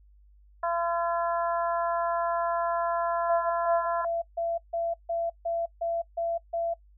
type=harmonic tone; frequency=340 Hz; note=F4; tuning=46 cents flat; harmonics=2 / 3 / 4 / 5; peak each=-28 / -30 / -34 / -39 dBFS; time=0.63-4.05 s; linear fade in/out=5 ms
type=tone bursts; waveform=sine; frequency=675 Hz; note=E5; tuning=41 cents sharp; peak=-26 dBFS; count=10; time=3.29-6.74 s; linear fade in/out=10 ms; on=210 ms; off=150 ms
effects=noise-tail reverb RT60 0.1 s tail -21 dB re dry + added 50 Hz sine -54 dBFS peak until 6.97 s